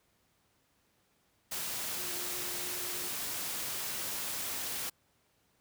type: tone in noise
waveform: sine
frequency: 355.7 Hz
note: F4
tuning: 32 cents sharp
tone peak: -48 dBFS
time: 1.97-3.09 s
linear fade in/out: 10 ms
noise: white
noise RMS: -37 dBFS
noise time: 1.51-4.9 s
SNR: -14 dB
effects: pink hiss -72 dBFS RMS until 5.6 s + high-pass 60 Hz 12 dB/octave